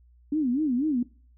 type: tone with vibrato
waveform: sine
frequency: 275 Hz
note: C#4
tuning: 14 cents flat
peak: -22 dBFS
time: 0.32-1.03 s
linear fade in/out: 5 ms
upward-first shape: sine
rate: 4.1 Hz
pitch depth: 240 cents each way
effects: noise-tail reverb RT60 0.4 s tail -20 dB re dry + added 60 Hz sine -54 dBFS peak until 1.37 s